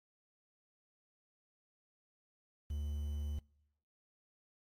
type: tone with quantisation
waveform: triangle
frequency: 73.4 Hz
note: D2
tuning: in tune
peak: -34 dBFS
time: 2.7-3.39 s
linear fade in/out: 5 ms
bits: 10
effects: noise-tail reverb RT60 0.9 s tail -26 dB re dry + AAC 48 kbps